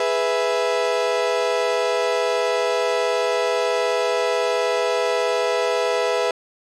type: chord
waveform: 35% pulse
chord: E major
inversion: first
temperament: equal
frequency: 415.3 / 493.9 / 659.3 Hz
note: G#4 / B4 / E5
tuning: 0 / 0 / 0 cents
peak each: -23 / -20 / -22 dBFS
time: 0-6.31 s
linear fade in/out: 2 ms
effects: low-pass 6000 Hz 12 dB/octave